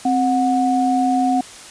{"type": "tone pair together", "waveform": "sine", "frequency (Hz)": [261.8, 732.2], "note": ["C4", "F#5"], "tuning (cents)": [1, -18], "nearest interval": "octave + tritone", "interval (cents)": 1781, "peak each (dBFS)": -17, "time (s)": [0.05, 1.41], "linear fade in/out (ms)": 5, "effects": ["white hiss -38 dBFS RMS until 1.7 s", "resampled to 22050 Hz"]}